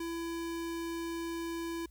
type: tone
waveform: square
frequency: 334.6 Hz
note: E4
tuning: 26 cents sharp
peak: -36 dBFS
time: 0-1.86 s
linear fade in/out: 5 ms
effects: added 60 Hz sine -54 dBFS peak until 1.9 s + white hiss -72 dBFS RMS until 1.9 s